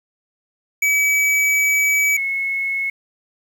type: tone pair in turn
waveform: square / sine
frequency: 2285 / 2186 Hz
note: D7 / C#7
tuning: -48 / -25 cents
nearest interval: minor second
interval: 77 cents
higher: first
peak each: -15 / -19 dBFS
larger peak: first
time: 0.82-2.17 / 2.17-2.9 s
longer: first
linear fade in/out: 5 ms
effects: 8-bit